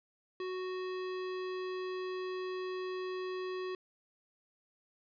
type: tone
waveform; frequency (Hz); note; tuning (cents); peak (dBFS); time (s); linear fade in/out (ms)
square; 370; F#4; 0; -37; 0.4-3.75; 2
effects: resampled to 11025 Hz + 12-bit